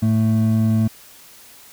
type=tone pair together; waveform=triangle; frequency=109.75 / 220.9 Hz; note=A2 / A3; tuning=-4 / +7 cents; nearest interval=octave; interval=1211 cents; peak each=-15 dBFS; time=0.02-0.88 s; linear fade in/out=10 ms; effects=white hiss -45 dBFS RMS until 1.72 s